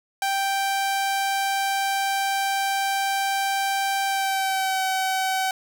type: tone with pitch glide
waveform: sawtooth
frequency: 784 to 759.5 Hz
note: G5 to F#5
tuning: 0 to +45 cents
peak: -18 dBFS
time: 0.22-5.51 s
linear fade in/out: 2 ms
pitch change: -55 cents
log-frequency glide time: 4.06-4.83 s
effects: none